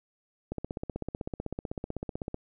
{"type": "click train", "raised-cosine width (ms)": 2, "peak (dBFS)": -20, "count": 30, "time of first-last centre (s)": [0.52, 2.344], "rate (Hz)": 15.9, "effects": []}